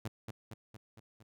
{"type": "tone with echo", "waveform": "sawtooth", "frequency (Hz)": 110.8, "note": "A2", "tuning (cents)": 13, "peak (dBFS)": -32, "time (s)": [0.05, 0.08], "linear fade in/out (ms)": 5, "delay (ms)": 230, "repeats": 5, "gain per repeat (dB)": -4, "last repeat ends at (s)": 1.23, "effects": []}